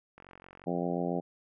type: click train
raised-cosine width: 0.5 ms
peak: -35 dBFS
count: 22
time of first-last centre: 0.18-0.64 s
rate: 45.7 Hz
type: harmonic tone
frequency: 87.31 Hz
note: F2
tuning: in tune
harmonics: 2 / 3 / 4 / 5 / 6 / 7 / 8 / 9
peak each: -34 / -36 / -37 / -38 / -39 / -39 / -40 / -41 dBFS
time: 0.66-1.21 s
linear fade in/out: 20 ms
effects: none